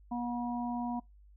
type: harmonic tone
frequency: 241 Hz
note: B3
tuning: 42 cents flat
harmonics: 1 / 3 / 4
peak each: -34 / -39 / -40 dBFS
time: 0.11-1 s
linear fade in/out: 10 ms
effects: noise-tail reverb RT60 0.2 s tail -25 dB re dry + added 50 Hz sine -55 dBFS peak until 1.36 s